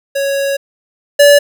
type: tone pair in turn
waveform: square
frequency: 554.4 / 575.5 Hz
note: C#5 / D5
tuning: 0 / -35 cents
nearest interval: minor second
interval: 65 cents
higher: second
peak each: -14 / -4 dBFS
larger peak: second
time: 0.15-0.57 / 1.19-1.39 s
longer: first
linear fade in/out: 10 ms
effects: none